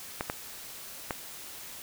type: clicks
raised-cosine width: 0.5 ms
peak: -15 dBFS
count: 3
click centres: 0.209 / 0.299 / 1.108 s
effects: white hiss -44 dBFS RMS until 1.82 s